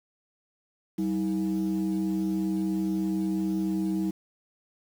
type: tone pair together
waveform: sine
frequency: 191.89 / 319.3 Hz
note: G3 / D#4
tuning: -37 / +45 cents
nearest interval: major sixth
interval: 882 cents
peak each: -26 dBFS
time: 0.98-4.11 s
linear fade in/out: 10 ms
effects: tanh soft clip ceiling -21 dBFS + 8-bit